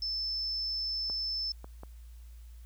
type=tone; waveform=sine; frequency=5274 Hz; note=E8; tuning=in tune; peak=-31 dBFS; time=0.02-1.52 s; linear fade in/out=2 ms
type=clicks; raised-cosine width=1 ms; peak=-31 dBFS; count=3; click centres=1.099 / 1.644 / 1.834 s
effects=added 58 Hz sine -46 dBFS peak until 2.65 s + white hiss -66 dBFS RMS until 2.65 s